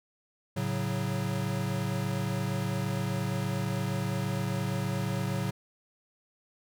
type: chord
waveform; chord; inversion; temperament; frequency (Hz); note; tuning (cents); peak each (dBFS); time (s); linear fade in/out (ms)
square; F# minor; first; equal; 110 / 138.59 / 185; A2 / C#3 / F#3; 0 / 0 / 0; -34; 0.56-5.51; 10
effects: none